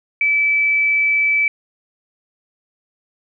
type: tone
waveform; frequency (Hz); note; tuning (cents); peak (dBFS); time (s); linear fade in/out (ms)
sine; 2308; D7; -31; -13; 0.21-1.48; 2
effects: none